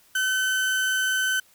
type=tone; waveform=35% pulse; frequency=1525 Hz; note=G6; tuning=48 cents flat; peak=-20 dBFS; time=0.15-1.4 s; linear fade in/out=5 ms; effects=white hiss -58 dBFS RMS until 1.54 s